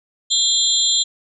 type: tone cluster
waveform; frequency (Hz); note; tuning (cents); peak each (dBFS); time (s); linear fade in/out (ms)
sine; 3268 / 3577 / 4034 / 7230; G#7 / A7 / B7 / A8; -29 / +28 / +36 / +46; -20; 0.3-1.04; 20
effects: none